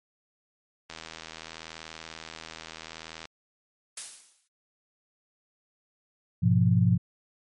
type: click train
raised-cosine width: 0.2 ms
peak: -22 dBFS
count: 191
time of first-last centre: 0.9-3.254 s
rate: 80.7 Hz
type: noise with exponential decay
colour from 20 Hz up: blue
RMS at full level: -31 dBFS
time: 3.97-4.48 s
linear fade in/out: 5 ms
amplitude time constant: 110 ms
type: chord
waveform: sine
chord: F diminished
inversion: first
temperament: equal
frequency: 103.83 / 123.47 / 174.61 Hz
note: Ab2 / Cb3 / F3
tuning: 0 / 0 / 0 cents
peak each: -23 dBFS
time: 6.42-6.98 s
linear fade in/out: 20 ms
effects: MP3 48 kbps